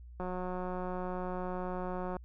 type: click train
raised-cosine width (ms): 1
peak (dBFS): -25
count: 359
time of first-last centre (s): 0.2-2.167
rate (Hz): 182
effects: added 60 Hz sine -47 dBFS peak until 2.24 s